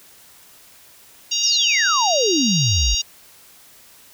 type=harmonic tone; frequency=939 Hz; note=A#5; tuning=12 cents sharp; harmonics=3 / 4 / 5 / 6 / 7; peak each=-25 / -25 / -25 / -25 / -25 dBFS; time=1.31-3.02 s; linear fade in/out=10 ms
type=exponential sweep; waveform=sine; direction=down; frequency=6070 to 49 Hz; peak=-17 dBFS; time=1.43-2.95 s; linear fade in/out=10 ms
effects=white hiss -48 dBFS RMS until 4.13 s